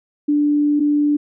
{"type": "tone pair in turn", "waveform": "sine", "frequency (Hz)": [293.7, 293.7], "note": ["D4", "D4"], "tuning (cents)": [0, 0], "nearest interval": "unison", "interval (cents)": 0, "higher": "neither", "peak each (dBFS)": -13, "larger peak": "neither", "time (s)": [[0.28, 0.8], [0.8, 1.17]], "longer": "first", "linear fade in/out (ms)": 10, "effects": []}